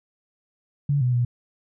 sine tone with pitch steps, 142.7 / 124.7 / 121.5 Hz, D3 / B2 / B2, -49 / +17 / -28 cents, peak -18 dBFS, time 0.89-1.25 s, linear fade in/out 5 ms, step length 120 ms, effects none

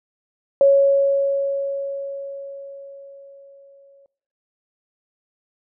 sine tone with exponential decay, 554.4 Hz, C#5, in tune, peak -9 dBFS, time 0.61-4.06 s, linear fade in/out 1 ms, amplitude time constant 750 ms, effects noise-tail reverb RT60 0.7 s tail -22 dB re dry

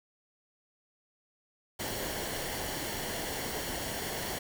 pink noise with comb filter, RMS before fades -36 dBFS, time 1.79-4.39 s, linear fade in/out 10 ms, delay 0.8 ms, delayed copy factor -0.5, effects none

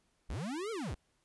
square linear two-way sweep, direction up then down, 31.69 to 468 to 31.69 Hz, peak -37 dBFS, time 0.29-0.95 s, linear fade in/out 10 ms, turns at 0.71 s, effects pink hiss -75 dBFS RMS until 1.24 s + resampled to 24000 Hz

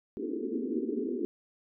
pink band-pass noise, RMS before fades -33 dBFS, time 0.17-1.25 s, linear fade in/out 0 ms, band 230 to 440 Hz, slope 96 dB/octave, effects none

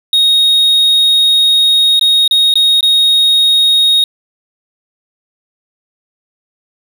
triangle tone with dropouts, 3740 Hz, A#7, 5 cents sharp, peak -5 dBFS, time 0.13-4.04 s, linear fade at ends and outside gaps 2 ms, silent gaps 1.995-2.011 / 2.278-2.31 / 2.54-2.555 / 2.808-2.828 s, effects none

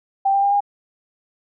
sine tone with pitch steps, 784 / 793.1 / 802.3 / 811.6 Hz, G5 / G5 / G5 / G#5, 0 / +20 / +40 / -40 cents, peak -14 dBFS, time 0.25-0.606 s, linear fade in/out 10 ms, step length 89 ms, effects none

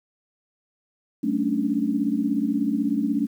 sine chord, D major seventh, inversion first, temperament equal with one note detuned, 189.76 / 220 / 277.2 / 293.7 Hz, F#3 / A3 / C#4 / D4, +44 / 0 / 0 / 0 cents, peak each -31 / -25 / -25 / -26 dBFS, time 1.23-3.27 s, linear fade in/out 10 ms, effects 9-bit

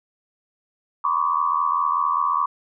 sine tone cluster, 975 / 1050 / 1135 / 1204 Hz, B5 / C6 / C#6 / D6, -23 / +6 / +41 / +43 cents, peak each -27 / -24 / -21 / -28 dBFS, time 1.04-2.46 s, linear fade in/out 5 ms, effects none

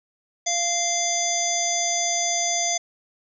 harmonic tone, 692 Hz, F5, 16 cents flat, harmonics 1 / 3 / 5 / 7 / 9 / 10, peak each -27 / -31 / -32 / -32 / -24 / -30 dBFS, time 0.46-2.78 s, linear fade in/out 10 ms, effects none

